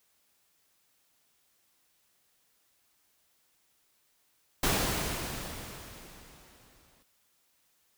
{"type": "noise with exponential decay", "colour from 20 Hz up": "pink", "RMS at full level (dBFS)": -26, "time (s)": [4.63, 7.03], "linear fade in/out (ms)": 5, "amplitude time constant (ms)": 520, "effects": ["white hiss -71 dBFS RMS until 7.97 s"]}